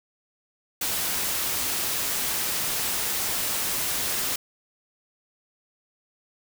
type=noise; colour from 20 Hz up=white; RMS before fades=-27 dBFS; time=0.81-4.36 s; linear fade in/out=5 ms; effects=none